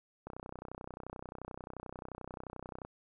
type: click train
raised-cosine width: 1 ms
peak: -29 dBFS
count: 82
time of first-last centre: 0.27-2.85 s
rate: 31.4 Hz
effects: none